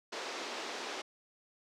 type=band-pass noise; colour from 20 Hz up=pink; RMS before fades=-41 dBFS; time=0.12-1.02 s; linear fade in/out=10 ms; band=330 to 6100 Hz; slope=24 dB/octave; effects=none